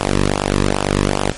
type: tone with flanger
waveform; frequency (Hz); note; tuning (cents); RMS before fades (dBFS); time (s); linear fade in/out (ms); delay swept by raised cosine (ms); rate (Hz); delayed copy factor
sawtooth; 49; G1; 0; -17; 0-1.32; 10; 0.48 to 1.4; 2.5; -1
effects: pink hiss -32 dBFS RMS until 1.37 s + MP3 48 kbps